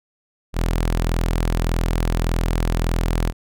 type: tone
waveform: sawtooth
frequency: 41.71 Hz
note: E1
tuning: 21 cents sharp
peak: -14 dBFS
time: 0.53-3.33 s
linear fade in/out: 50 ms
effects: none